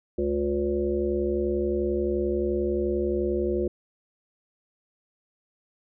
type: harmonic tone with a mistuned harmonic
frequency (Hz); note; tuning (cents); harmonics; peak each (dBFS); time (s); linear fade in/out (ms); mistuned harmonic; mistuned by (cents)
71.4; D2; -48; 1 / 3 / 5 / 7 / 8; -32 / -32 / -25 / -31 / -35; 0.18-3.68; 5; 1; -24
effects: none